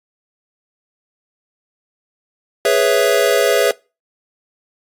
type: chord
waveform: square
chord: C# minor seventh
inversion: second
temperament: equal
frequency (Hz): 415.3 / 493.9 / 554.4 / 659.3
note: G#4 / B4 / C#5 / E5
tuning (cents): 0 / 0 / 0 / 0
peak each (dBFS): -18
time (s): 2.65-3.71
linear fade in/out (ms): 2
effects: noise-tail reverb RT60 0.3 s tail -24 dB re dry + AAC 64 kbps